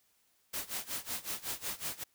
white noise with tremolo, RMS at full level -36 dBFS, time 0.53-2.04 s, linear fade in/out 10 ms, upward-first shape sine, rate 5.4 Hz, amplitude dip 90%, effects white hiss -72 dBFS RMS until 2.14 s

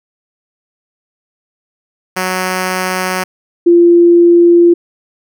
5% pulse / sine tone pair in turn, 185 / 344.5 Hz, F#3 / F4, 0 / -24 cents, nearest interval major seventh, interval 1076 cents, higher second, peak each -3 dBFS, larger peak neither, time 2.16-3.24 / 3.66-4.74 s, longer neither, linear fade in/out 10 ms, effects none

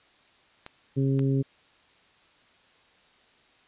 clicks, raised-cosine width 0.3 ms, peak -24 dBFS, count 2, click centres 0.664 / 1.193 s
harmonic tone, 135.6 Hz, C#3, 38 cents flat, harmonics 1 / 2 / 3 / 4, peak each -23 / -27 / -31 / -45 dBFS, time 0.96-1.43 s, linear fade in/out 20 ms
effects white hiss -60 dBFS RMS until 3.67 s + resampled to 8000 Hz

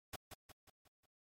pink noise with echo, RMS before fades -45 dBFS, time 0.13-0.16 s, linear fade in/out 5 ms, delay 180 ms, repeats 5, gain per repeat -6 dB, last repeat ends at 1.06 s, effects MP3 64 kbps

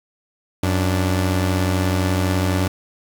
sawtooth tone pair together, 91.88 / 291.7 Hz, F#2 / D4, -12 / -12 cents, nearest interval octave + minor sixth, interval 2000 cents, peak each -14 / -20 dBFS, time 0.63-2.68 s, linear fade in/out 5 ms, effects 7-bit

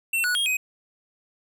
square tone with pitch steps, 2704 / 1468 / 3252 / 2516 Hz, E7 / F#6 / G#7 / D#7, +43 / -14 / -37 / +19 cents, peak -22 dBFS, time 0.13-0.57 s, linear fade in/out 5 ms, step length 110 ms, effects none

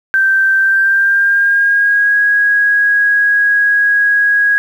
sine tone with pitch glide, 1562 to 1653 Hz, G6 to G#6, -7 to -9 cents, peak -8 dBFS, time 0.14-4.58 s, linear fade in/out 0 ms, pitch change +98 cents, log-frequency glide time 0.57-2.17 s, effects 7-bit

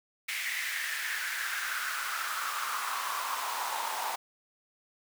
pink noise with high-pass filter sweep, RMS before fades -34 dBFS, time 0.28-4.16 s, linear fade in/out 10 ms, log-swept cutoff 2100 to 840 Hz, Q 4.9, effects none

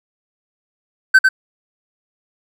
triangle tone with echo, 1538 Hz, G6, 33 cents flat, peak -3 dBFS, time 1.14-1.19 s, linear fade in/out 10 ms, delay 100 ms, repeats 1, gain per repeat -4 dB, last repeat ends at 1.29 s, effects none

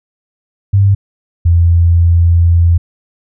sine tone pair in turn, 98.9 / 85.12 Hz, G2 / F2, +16 / -44 cents, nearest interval minor third, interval 260 cents, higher first, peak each -5 dBFS, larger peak neither, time 0.73-0.95 / 1.45-2.78 s, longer second, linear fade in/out 10 ms, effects none

